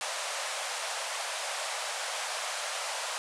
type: band-pass noise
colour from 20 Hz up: pink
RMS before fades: -35 dBFS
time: 0.01-3.18 s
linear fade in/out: 0 ms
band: 550 to 10000 Hz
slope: 48 dB/octave
effects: none